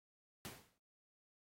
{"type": "noise with exponential decay", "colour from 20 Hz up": "pink", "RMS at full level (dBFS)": -45, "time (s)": [0.45, 0.78], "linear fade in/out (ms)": 0, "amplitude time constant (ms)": 70, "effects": ["high-pass 80 Hz 12 dB/octave", "AAC 48 kbps"]}